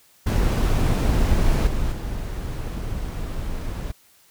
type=noise with level steps; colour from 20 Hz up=brown; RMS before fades=-18 / -24 / -28 dBFS; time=0.26-3.92 s; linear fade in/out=10 ms; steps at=1.67 / 1.92 s; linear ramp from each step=2 ms; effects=white hiss -56 dBFS RMS until 4.3 s